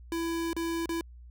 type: tone with dropouts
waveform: square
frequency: 333.1 Hz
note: E4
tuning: 18 cents sharp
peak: -30 dBFS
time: 0.12-1.01 s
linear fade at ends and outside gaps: 1 ms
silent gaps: 0.531-0.565 / 0.858-0.892 s
effects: added 60 Hz sine -46 dBFS peak until 1.3 s